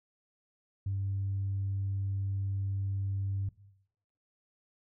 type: tone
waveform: sine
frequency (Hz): 98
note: G2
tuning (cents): 0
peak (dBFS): -29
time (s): 0.86-3.49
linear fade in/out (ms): 5
effects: noise-tail reverb RT60 0.8 s tail -19 dB re dry + tanh soft clip ceiling -26 dBFS